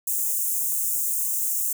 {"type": "high-pass noise", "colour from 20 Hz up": "white", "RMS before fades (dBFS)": -25, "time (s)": [0.07, 1.73], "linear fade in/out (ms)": 5, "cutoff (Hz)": 6700, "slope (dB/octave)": 48, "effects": []}